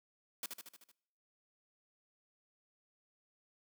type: noise with echo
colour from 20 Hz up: white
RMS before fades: -40 dBFS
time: 0.43-0.46 s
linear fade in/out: 2 ms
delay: 76 ms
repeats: 6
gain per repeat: -4 dB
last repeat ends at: 0.916 s
effects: noise-tail reverb RT60 0.8 s tail -24 dB re dry + high-pass 200 Hz 12 dB/octave